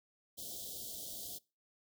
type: band-stop noise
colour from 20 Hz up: white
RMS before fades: -45 dBFS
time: 0.37-1.39 s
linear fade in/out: 20 ms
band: 730 to 3100 Hz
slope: 96 dB/octave
effects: noise-tail reverb RT60 0.3 s tail -23 dB re dry